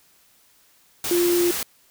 sine tone in noise, 349.2 Hz, F4, in tune, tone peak -17 dBFS, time 1.11-1.51 s, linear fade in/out 2 ms, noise white, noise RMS -27 dBFS, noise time 1.04-1.63 s, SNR +7 dB, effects white hiss -58 dBFS RMS until 1.9 s

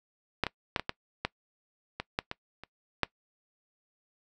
clicks, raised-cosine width 0.3 ms, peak -9 / -14 / -10 / -15 / -14 / -12 / -17 / -11 / -18 / -27 / -8 dBFS, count 11, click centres 0.437 / 0.467 / 0.762 / 0.796 / 0.894 / 1.25 / 2 / 2.189 / 2.314 / 2.636 / 3.033 s, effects noise-tail reverb RT60 0.1 s tail -22 dB re dry

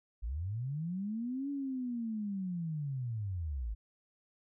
sine linear two-way sweep, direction up then down, 49 to 285.5 to 49 Hz, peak -34 dBFS, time 0.22-3.75 s, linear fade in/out 20 ms, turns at 1.5 s, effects none

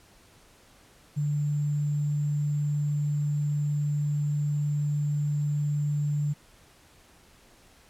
sine tone with sample-and-hold, 146.83 Hz, D3, in tune, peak -24 dBFS, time 1.16-6.34 s, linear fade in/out 20 ms, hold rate 7350 Hz, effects pink hiss -57 dBFS RMS until 7.89 s + low-pass 12000 Hz 12 dB/octave

